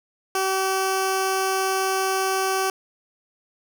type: tone with notch filter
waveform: 10% pulse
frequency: 382.1 Hz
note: G4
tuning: 44 cents flat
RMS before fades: -23 dBFS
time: 0.35-2.7 s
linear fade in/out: 2 ms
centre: 2000 Hz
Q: 1.8
effects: none